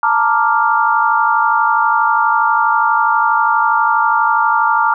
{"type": "chord", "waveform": "sine", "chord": "Bb major seventh", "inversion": "third", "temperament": "equal", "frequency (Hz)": [880, 932.3, 1174.7, 1396.9], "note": ["A5", "Bb5", "D6", "F6"], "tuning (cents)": [0, 0, 0, 0], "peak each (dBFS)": -16, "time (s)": [0.03, 4.94], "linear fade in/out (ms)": 2, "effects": []}